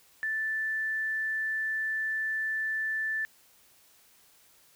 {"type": "tone", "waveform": "sine", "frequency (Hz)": 1760, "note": "A6", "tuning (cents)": 0, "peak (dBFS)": -28, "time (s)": [0.23, 3.25], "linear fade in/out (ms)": 0, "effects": ["white hiss -61 dBFS RMS until 4.75 s"]}